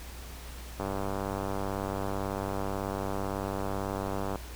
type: click train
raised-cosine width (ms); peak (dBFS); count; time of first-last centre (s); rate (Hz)
1; -19; 350; 0.8-4.358; 98.1
effects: added 60 Hz sine -42 dBFS peak until 4.55 s + pink hiss -47 dBFS RMS until 4.55 s